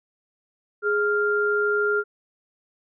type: tone pair together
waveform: sine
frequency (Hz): 415.8 / 1396.9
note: G#4 / F6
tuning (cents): +2 / 0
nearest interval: octave + major sixth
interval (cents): 2098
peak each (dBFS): -22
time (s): 0.82-2.04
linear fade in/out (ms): 50
effects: none